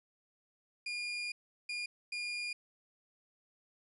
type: tone bursts at uneven times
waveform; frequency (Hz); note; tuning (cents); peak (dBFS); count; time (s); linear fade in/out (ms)
30% pulse; 2423; D#7; -47; -34; 3; 0.86-1.32 / 1.69-1.86 / 2.12-2.53; 5
effects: resampled to 24000 Hz